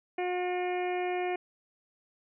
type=harmonic tone with a mistuned harmonic; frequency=360 Hz; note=F#4; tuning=47 cents flat; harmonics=1 / 2 / 3 / 4 / 5 / 6 / 7 / 8; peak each=-31 / -33 / -48 / -49 / -44 / -43 / -43 / -51 dBFS; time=0.18-1.36 s; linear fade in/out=5 ms; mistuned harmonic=7; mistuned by=-66 cents; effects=none